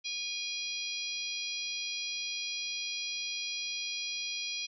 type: harmonic tone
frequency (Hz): 818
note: G#5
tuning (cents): -26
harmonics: 3 / 4 / 5 / 6 / 7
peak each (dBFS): -39 / -40 / -41 / -42 / -42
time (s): 0.04-4.67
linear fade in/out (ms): 20
effects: none